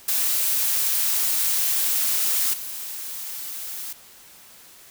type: noise with level steps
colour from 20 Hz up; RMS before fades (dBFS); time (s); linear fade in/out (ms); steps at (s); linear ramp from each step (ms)
blue; -22 / -33; 0.08-3.93; 5; 2.53; 10
effects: white hiss -48 dBFS RMS until 4.9 s